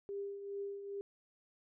sine tone with tremolo, 400 Hz, G4, 35 cents sharp, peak -37 dBFS, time 0.09-1.01 s, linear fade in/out 0 ms, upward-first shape triangle, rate 2.4 Hz, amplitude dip 60%, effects none

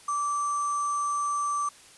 sine tone with sample-and-hold, 1162 Hz, D6, 19 cents flat, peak -25 dBFS, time 0.08-1.69 s, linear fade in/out 5 ms, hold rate 7350 Hz, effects white hiss -52 dBFS RMS until 1.97 s + resampled to 24000 Hz

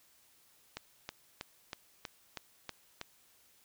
click train, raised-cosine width 0.2 ms, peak -22 dBFS, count 8, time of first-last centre 0.77-3.014 s, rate 3.12 Hz, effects white hiss -66 dBFS RMS until 3.64 s

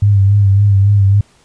sine tone with vibrato, 100.1 Hz, G2, 37 cents sharp, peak -6 dBFS, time 0.02-1.21 s, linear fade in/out 5 ms, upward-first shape sine, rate 3.6 Hz, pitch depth 45 cents each way, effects pink hiss -50 dBFS RMS until 1.44 s + resampled to 22050 Hz

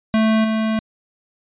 square tone with level steps, 220 Hz, A3, in tune, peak -14 / -18 dBFS, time 0.14-0.79 s, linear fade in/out 0 ms, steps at 0.44 s, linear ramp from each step 5 ms, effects resampled to 8000 Hz

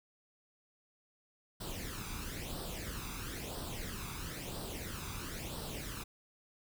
pink noise with flanger, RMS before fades -42 dBFS, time 1.6-6.04 s, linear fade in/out 10 ms, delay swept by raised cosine 0.22 to 0.83 ms, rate 1 Hz, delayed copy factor +0.65, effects none

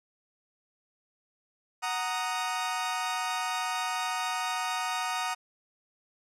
sawtooth chord, D# minor, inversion first, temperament equal, 740 / 932.3 / 1244.5 Hz, F#5 / A#5 / D#6, 0 / 0 / 0 cents, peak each -30 dBFS, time 1.82-5.35 s, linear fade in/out 20 ms, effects low-pass 10000 Hz 12 dB/octave

